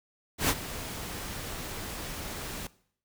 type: noise with ADSR envelope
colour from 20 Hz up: pink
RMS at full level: -23 dBFS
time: 0.38-2.67 s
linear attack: 110 ms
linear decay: 49 ms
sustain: -15 dB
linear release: 3 ms
effects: noise-tail reverb RT60 0.6 s tail -20 dB re dry